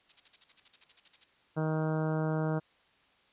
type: noise bursts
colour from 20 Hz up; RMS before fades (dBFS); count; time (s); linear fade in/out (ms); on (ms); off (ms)
violet; -40; 15; 0.09-1.242; 5; 32; 48
type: harmonic tone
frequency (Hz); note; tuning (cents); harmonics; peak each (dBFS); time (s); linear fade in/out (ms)
157; D#3; +16; 1 / 2 / 3 / 4 / 5 / 6 / 7 / 8 / 9 / 10; -30 / -36 / -37 / -38 / -43 / -45 / -48 / -48 / -46 / -51; 1.56-2.6; 20
effects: white hiss -66 dBFS RMS until 3.32 s + resampled to 8000 Hz